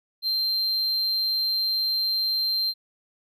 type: tone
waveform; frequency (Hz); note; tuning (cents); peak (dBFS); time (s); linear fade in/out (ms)
triangle; 4151; C8; -15; -21; 0.22-2.74; 50
effects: none